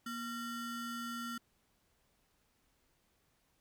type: ring-modulated tone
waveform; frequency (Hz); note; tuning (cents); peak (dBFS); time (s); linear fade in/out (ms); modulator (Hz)
square; 805; G5; +46; -37; 0.06-1.38; 5; 567
effects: pink hiss -75 dBFS RMS until 3.6 s